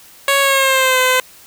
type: tone with pitch glide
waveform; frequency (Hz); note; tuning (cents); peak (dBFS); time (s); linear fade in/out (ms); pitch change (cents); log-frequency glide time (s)
10% pulse; 554.4 to 511.3; C#5 to C5; 0 to -40; -3; 0.28-1.2; 2; -140; 0.4-0.99
effects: white hiss -43 dBFS RMS until 1.46 s